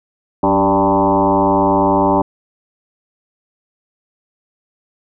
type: tone with frequency modulation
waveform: sine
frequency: 587.3 Hz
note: D5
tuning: in tune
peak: -10 dBFS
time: 0.43-2.22 s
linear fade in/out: 5 ms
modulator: 100 Hz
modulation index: 4.1
effects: none